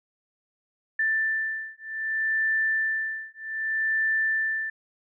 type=beating tone pair; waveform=sine; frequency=1770 / 1770.64 Hz; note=A6 / A6; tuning=+10 / +10 cents; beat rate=0.64 Hz; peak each=-27 dBFS; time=0.99-4.7 s; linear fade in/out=5 ms; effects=none